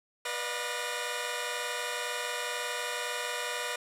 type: tone cluster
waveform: 10% pulse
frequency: 488 / 583 / 605 / 709 / 1860 Hz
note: B4 / D5 / D#5 / F5 / A#6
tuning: -21 / -13 / -49 / +26 / -4 cents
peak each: -27 / -36 / -30 / -33 / -31 dBFS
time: 0.25-3.76 s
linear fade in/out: 5 ms
effects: low-pass 12000 Hz 12 dB/octave